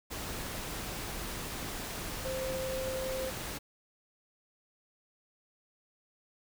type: tone in noise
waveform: sine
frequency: 523.3 Hz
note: C5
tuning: in tune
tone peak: -34 dBFS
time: 2.24-3.31 s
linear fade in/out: 20 ms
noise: pink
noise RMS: -39 dBFS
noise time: 0.1-3.59 s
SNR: +2 dB
effects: none